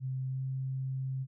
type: tone with pitch glide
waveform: sine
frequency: 130.81 to 132.25 Hz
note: C3 to C3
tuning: 0 to +19 cents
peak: -32 dBFS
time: 0-1.27 s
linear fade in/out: 50 ms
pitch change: +19 cents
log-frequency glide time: 0.28-0.41 s
effects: none